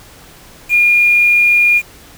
sine tone with quantisation, 2422 Hz, D#7, 47 cents flat, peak -7 dBFS, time 0.69-1.82 s, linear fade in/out 50 ms, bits 5, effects pink hiss -40 dBFS RMS until 2.17 s

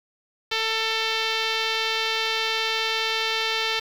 5% pulse tone with low-pass filter, 445.2 Hz, A4, 20 cents sharp, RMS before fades -25 dBFS, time 0.51-3.8 s, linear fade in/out 10 ms, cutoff 3900 Hz, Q 1.5, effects 7-bit

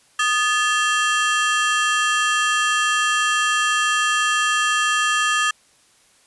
30% pulse ring-modulated tone, 1482 Hz, F#6, 2 cents sharp, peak -11 dBFS, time 0.19-5.51 s, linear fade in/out 5 ms, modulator 245 Hz, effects white hiss -56 dBFS RMS until 6.26 s + resampled to 24000 Hz

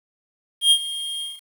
square tone with ADSR envelope, 3227 Hz, G7, 50 cents sharp, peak -11 dBFS, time 0.61-1.41 s, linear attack 100 ms, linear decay 70 ms, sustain -16 dB, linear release 190 ms, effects 8-bit

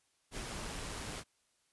pink noise with amplitude modulation, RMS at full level -41 dBFS, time 0.31-1.24 s, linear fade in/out 50 ms, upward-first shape sine, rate 111 Hz, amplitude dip 25%, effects white hiss -75 dBFS RMS until 1.72 s + resampled to 24000 Hz

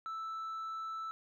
triangle tone with hard clipping, 1318.5 Hz, E6, in tune, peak -37 dBFS, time 0.06-1.11 s, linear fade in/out 0 ms, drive 1 dB, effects none

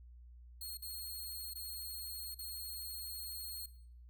10% pulse tone with dropouts, 4278 Hz, C8, 38 cents sharp, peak -36 dBFS, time 0.61-3.66 s, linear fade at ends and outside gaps 5 ms, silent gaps 0.773-0.822 / 1.537-1.554 / 2.346-2.388 s, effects noise-tail reverb RT60 0.6 s tail -18 dB re dry + added 60 Hz sine -53 dBFS peak until 4.09 s

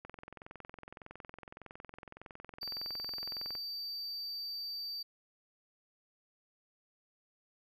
click train, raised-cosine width 0.5 ms, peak -32 dBFS, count 77, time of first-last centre 0.05-3.552 s, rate 21.7 Hz
triangle tone, 4634 Hz, D8, 24 cents flat, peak -37 dBFS, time 2.61-5.03 s, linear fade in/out 10 ms
effects none

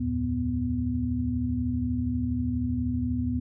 sine tone cluster, 75.6 / 88.1 / 112.2 / 247.9 Hz, D#2 / F2 / A2 / B3, -49 / +16 / +34 / +7 cents, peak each -32 / -35 / -32 / -27 dBFS, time 0-3.4 s, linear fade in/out 10 ms, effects none

